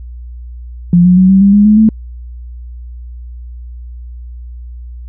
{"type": "tone with pitch steps", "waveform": "sine", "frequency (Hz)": [174.61, 180.35, 186.28, 192.4, 198.73, 205.3, 212, 219], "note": ["F3", "F#3", "F#3", "G3", "G3", "G#3", "G#3", "A3"], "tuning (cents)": [0, -44, 12, -32, 24, -20, 36, -8], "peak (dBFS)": -3, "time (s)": [0.93, 1.89], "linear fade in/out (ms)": 2, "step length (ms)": 120, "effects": ["added 60 Hz sine -25 dBFS peak until 5.08 s"]}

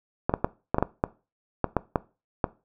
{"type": "clicks", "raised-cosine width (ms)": 1, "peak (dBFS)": -7, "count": 11, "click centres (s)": [0.295, 0.339, 0.445, 0.745, 0.784, 0.826, 1.039, 1.643, 1.767, 1.958, 2.442], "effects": ["noise-tail reverb RT60 0.3 s tail -19 dB re dry"]}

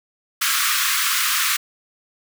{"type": "high-pass noise", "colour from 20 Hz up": "pink", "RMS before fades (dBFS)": -20, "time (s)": [0.41, 1.57], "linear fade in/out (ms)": 10, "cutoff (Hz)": 1100, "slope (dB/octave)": 96, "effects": []}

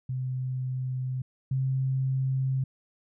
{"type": "tone pair in turn", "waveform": "sine", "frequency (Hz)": [128.8, 132.34], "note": ["C3", "C3"], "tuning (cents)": [-27, 20], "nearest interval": "unison", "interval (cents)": 47, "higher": "second", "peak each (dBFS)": [-28, -24], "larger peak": "second", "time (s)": [[0.09, 1.22], [1.51, 2.64]], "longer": "neither", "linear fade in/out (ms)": 5, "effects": []}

